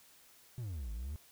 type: exponential two-way sweep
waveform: triangle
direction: down then up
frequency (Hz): 130.81 to 51.91 to 79.8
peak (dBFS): -36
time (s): 0.58-1.16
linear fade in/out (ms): 0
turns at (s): 0.92
effects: white hiss -62 dBFS RMS until 1.31 s